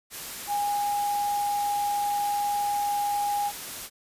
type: tone in noise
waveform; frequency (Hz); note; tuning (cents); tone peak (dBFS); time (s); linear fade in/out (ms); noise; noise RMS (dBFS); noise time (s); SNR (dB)
sine; 819; G#5; -24; -24; 0.47-3.52; 50; white; -37; 0.1-3.9; +10
effects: resampled to 32000 Hz